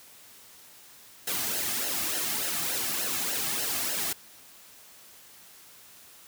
white noise with flanger, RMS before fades -30 dBFS, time 1.27-4.13 s, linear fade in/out 5 ms, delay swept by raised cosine 0.84 to 2.14 ms, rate 3.4 Hz, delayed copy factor -0.65, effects white hiss -52 dBFS RMS until 6.27 s + high-pass 60 Hz 12 dB/octave

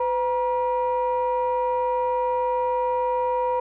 sine tone pair together, 505 / 953.3 Hz, B4 / A#5, +39 / +39 cents, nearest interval major seventh, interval 1100 cents, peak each -22 / -22 dBFS, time 0-3.6 s, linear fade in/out 5 ms, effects tanh soft clip ceiling -16 dBFS

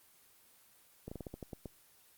slowing click train, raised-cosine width 2 ms, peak -29 dBFS, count 9, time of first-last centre 1.08-1.657 s, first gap 35 ms, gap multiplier 1.2, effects white hiss -64 dBFS RMS until 2.17 s + Opus 24 kbps

